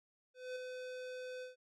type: tone with ADSR envelope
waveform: square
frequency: 506 Hz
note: B4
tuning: 42 cents sharp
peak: -40 dBFS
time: 0.34-1.56 s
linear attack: 220 ms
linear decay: 6 ms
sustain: -4 dB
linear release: 140 ms
effects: low-pass 6000 Hz 12 dB/octave